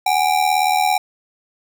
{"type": "ring-modulated tone", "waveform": "square", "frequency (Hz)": 784, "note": "G5", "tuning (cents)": 0, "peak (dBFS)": -12, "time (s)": [0.06, 0.98], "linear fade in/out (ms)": 5, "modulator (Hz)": 38.9, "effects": []}